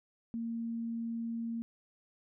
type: tone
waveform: sine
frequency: 230.4 Hz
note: A#3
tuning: 20 cents flat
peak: -34 dBFS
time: 0.34-1.62 s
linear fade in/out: 0 ms
effects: none